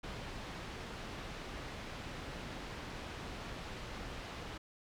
pink low-pass noise, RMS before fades -45 dBFS, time 0.03-4.58 s, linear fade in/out 10 ms, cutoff 4000 Hz, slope 12 dB/octave, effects none

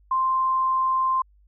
sine tone, 1046.5 Hz, C6, in tune, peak -19 dBFS, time 0.11-1.22 s, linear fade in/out 5 ms, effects added 50 Hz sine -54 dBFS peak until 1.47 s

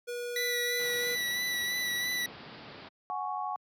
square tone, 483.2 Hz, B4, 38 cents flat, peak -35 dBFS, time 0.07-1.16 s, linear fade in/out 20 ms
25% pulse tone with vibrato, 1962 Hz, B6, 12 cents flat, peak -26 dBFS, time 0.36-2.26 s, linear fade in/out 2 ms, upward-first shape sine, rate 3 Hz, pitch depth 21 cents each way
pink low-pass noise, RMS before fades -46 dBFS, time 0.79-2.89 s, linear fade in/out 10 ms, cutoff 5000 Hz, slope 96 dB/octave
sine chord, F# suspended second, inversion none, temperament just, 740 / 832.5 / 1110 Hz, F#5 / G#5 / C#6, 0 / +4 / +2 cents, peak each -36 dBFS, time 3.1-3.56 s, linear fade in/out 0 ms
effects high-pass 150 Hz 12 dB/octave

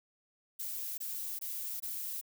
violet noise bursts, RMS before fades -39 dBFS, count 4, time 0.59-2.213 s, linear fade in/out 10 ms, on 390 ms, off 21 ms, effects none

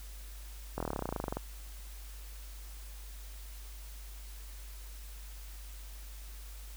slowing click train, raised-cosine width 1 ms, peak -20 dBFS, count 19, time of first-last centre 0.78-1.37 s, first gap 23 ms, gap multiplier 1.04, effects added 50 Hz sine -44 dBFS peak until 6.76 s + white hiss -54 dBFS RMS until 6.76 s

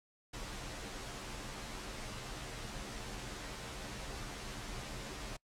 pink noise with comb filter, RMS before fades -44 dBFS, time 0.33-5.37 s, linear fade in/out 10 ms, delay 12 ms, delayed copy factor -0.9, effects noise-tail reverb RT60 0.1 s tail -24 dB re dry + low-pass 8000 Hz 12 dB/octave

